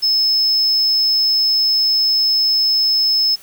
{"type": "tone", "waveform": "sine", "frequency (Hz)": 5210, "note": "E8", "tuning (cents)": -21, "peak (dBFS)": -10, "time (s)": [0.02, 3.36], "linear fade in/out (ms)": 20, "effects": ["tanh soft clip ceiling -11 dBFS", "white hiss -43 dBFS RMS until 3.42 s"]}